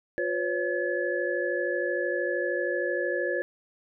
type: tone cluster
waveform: sine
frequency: 355.7 / 505 / 558 / 1710 Hz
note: F4 / B4 / C#5 / A6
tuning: +32 / +39 / +11 / -50 cents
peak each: -31 dBFS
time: 0.18-3.42 s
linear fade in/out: 0 ms
effects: none